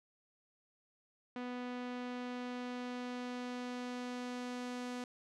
sawtooth tone with low-pass filter sweep, 247.3 Hz, B3, 3 cents sharp, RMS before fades -42 dBFS, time 1.36-5.04 s, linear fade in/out 2 ms, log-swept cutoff 3000 to 7500 Hz, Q 0.81, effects none

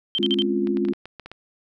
sine tone bursts, 3136 Hz, G7, in tune, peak -20 dBFS, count 4, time 0.15-0.421 s, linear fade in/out 0 ms, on 34 ms, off 45 ms
sine chord, Db major seventh, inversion second, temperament equal, 207.7 / 261.6 / 277.2 / 349.2 Hz, Ab3 / C4 / Db4 / F4, 0 / 0 / 0 / 0 cents, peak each -25 / -28 / -28 / -23 dBFS, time 0.19-0.93 s, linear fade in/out 5 ms
clicks, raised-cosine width 0.3 ms, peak -22 dBFS, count 9, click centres 0.672 / 0.771 / 0.851 / 0.886 / 0.935 / 1.056 / 1.197 / 1.26 / 1.316 s
effects none

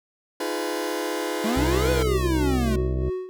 sawtooth chord, F half-diminished seventh, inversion third, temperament just, 314.3 / 349.2 / 419.1 / 502.9 Hz, Eb4 / F4 / Ab4 / Cb5, +18 / 0 / +16 / +31 cents, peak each -27 dBFS, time 0.4-2.03 s, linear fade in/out 5 ms
square exponential two-way sweep, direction up then down, 207.7 to 505 to 207.7 Hz, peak -24 dBFS, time 1.44-2.76 s, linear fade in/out 5 ms, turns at 1.91 s
harmonic tone, 64.4 Hz, C2, 27 cents flat, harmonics 1 / 2 / 3 / 4 / 5 / 6 / 7 / 8 / 9 / 10, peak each -24 / -28 / -37 / -40 / -35 / -44 / -42 / -47 / -43 / -43 dBFS, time 1.56-3.1 s, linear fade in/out 10 ms
triangle tone with tremolo, 370 Hz, F#4, in tune, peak -22 dBFS, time 2.07-3.29 s, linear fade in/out 0 ms, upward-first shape triangle, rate 3.1 Hz, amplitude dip 80%
effects none

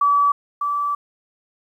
sine tone pair in turn, 1147 / 1157.6 Hz, D6 / D6, -41 / -25 cents, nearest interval unison, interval 16 cents, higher second, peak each -13 / -19 dBFS, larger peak first, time 0.01-0.32 / 0.61-0.95 s, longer second, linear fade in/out 5 ms, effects 9-bit

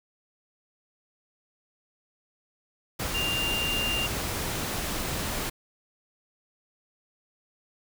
sine tone in noise, 2794 Hz, F7, in tune, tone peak -27 dBFS, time 3.14-4.07 s, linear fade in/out 10 ms, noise pink, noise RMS -31 dBFS, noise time 2.99-5.5 s, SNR +1 dB, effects none

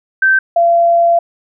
sine tone pair in turn, 1553 / 682.5 Hz, G6 / F5, -17 / -40 cents, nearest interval octave + major second, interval 1423 cents, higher first, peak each -7 dBFS, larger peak neither, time 0.22-0.39 / 0.56-1.19 s, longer second, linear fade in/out 5 ms, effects none

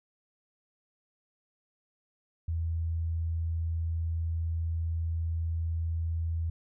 sine tone, 82.41 Hz, E2, in tune, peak -28 dBFS, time 2.48-6.5 s, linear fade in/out 5 ms, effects none

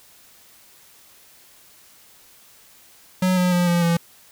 square tone with pitch steps, 184.5 / 180.6 / 176.78 / 173.04 / 169.38 Hz, F#3 / F#3 / F3 / F3 / E3, -5 / -42 / +21 / -16 / +47 cents, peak -17 dBFS, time 3.22-3.97 s, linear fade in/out 5 ms, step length 150 ms, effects white hiss -51 dBFS RMS until 4.31 s

